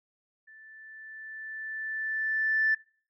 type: tone with level ramp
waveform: sine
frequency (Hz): 1760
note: A6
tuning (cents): 0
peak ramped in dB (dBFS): -50 to -20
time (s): 0.47-2.75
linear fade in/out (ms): 10
effects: noise-tail reverb RT60 0.5 s tail -24 dB re dry + tanh soft clip ceiling -16 dBFS